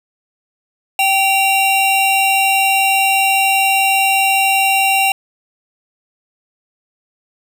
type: tone pair together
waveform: square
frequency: 776 / 2765 Hz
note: G5 / F7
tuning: -18 / -18 cents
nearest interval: octave + minor seventh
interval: 2200 cents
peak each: -15 dBFS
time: 0.99-5.12 s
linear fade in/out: 2 ms
effects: none